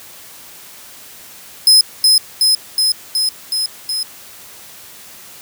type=tone with echo; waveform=sawtooth; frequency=5100 Hz; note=D#8; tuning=42 cents sharp; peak=-3 dBFS; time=1.67-1.81 s; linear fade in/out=2 ms; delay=370 ms; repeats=6; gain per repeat=-2 dB; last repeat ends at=4.03 s; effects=white hiss -38 dBFS RMS until 5.41 s + high-pass 60 Hz 12 dB/octave